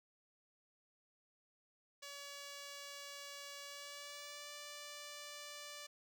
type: tone with pitch glide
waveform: 5% pulse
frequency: 568 to 586.3 Hz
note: C#5 to D5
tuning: +42 to -3 cents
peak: -37 dBFS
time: 2.02-5.87 s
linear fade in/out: 10 ms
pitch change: +55 cents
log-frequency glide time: 3.64-4.53 s
effects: none